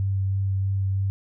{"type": "tone with vibrato", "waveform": "sine", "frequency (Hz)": 97, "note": "G2", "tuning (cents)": -18, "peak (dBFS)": -21, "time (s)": [0, 1.1], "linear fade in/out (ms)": 0, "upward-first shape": "sine", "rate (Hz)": 3.1, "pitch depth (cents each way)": 12, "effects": []}